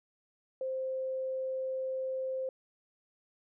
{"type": "tone", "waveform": "sine", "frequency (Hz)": 523.3, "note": "C5", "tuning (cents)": 0, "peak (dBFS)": -32, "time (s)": [0.61, 2.49], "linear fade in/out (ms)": 2, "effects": []}